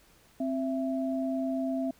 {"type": "tone pair together", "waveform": "sine", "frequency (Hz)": [263.9, 665], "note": ["C4", "E5"], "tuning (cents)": [15, 15], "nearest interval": "octave + major third", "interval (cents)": 1600, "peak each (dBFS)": [-29, -33], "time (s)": [0.4, 1.91], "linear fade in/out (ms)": 5, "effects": ["pink hiss -61 dBFS RMS until 1.99 s"]}